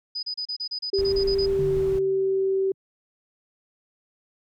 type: tone bursts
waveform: sine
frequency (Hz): 4978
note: D#8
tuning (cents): 0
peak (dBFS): -27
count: 12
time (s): 0.15-1.462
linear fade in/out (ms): 10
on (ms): 80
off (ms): 32
type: tone with pitch glide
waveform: sine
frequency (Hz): 392 to 385.3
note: G4 to G4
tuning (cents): 0 to -30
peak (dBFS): -20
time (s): 0.93-2.72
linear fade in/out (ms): 5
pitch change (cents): -30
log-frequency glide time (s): 1.49-1.74
type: noise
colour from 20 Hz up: brown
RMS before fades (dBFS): -34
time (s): 0.98-1.99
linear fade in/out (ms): 2
type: tone with exponential decay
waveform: sine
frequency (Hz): 145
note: D3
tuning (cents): -22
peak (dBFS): -26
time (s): 1.59-2.74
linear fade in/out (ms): 2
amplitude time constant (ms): 250
effects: none